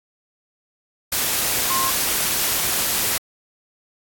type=tone in noise; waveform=sine; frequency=1062 Hz; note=C6; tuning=25 cents sharp; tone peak=-21 dBFS; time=1.7-1.9 s; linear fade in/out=5 ms; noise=white; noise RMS=-21 dBFS; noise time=1.12-3.18 s; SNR=-3 dB; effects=AAC 64 kbps